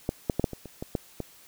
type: clicks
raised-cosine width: 2 ms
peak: -12 / -10 / -11 / -9 / -22 / -27 / -20 / -13 / -18 dBFS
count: 9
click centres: 0.091 / 0.298 / 0.396 / 0.442 / 0.533 / 0.657 / 0.825 / 0.952 / 1.203 s
effects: white hiss -54 dBFS RMS until 1.47 s